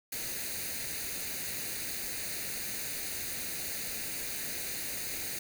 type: noise with comb filter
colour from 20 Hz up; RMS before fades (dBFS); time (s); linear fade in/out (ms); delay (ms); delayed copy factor
white; -37; 0.12-5.39; 5; 0.46; +0.65
effects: none